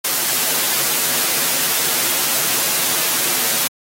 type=noise with comb filter; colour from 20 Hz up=white; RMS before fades=-18 dBFS; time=0.04-3.68 s; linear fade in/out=10 ms; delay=10 ms; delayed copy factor=-0.55; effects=high-pass 150 Hz 12 dB/octave + AAC 48 kbps